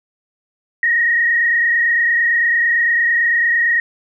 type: tone with frequency modulation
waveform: sine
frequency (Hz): 1876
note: A#6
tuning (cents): +11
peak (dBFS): -12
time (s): 0.83-3.8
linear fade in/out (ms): 2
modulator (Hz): 28.9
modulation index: 1.3
effects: none